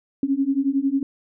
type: beating tone pair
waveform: sine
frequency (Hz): 268.1 / 279.1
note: C4 / C#4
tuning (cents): +42 / +12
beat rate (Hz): 11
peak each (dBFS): -22 / -21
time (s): 0.23-1.03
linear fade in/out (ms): 2
effects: none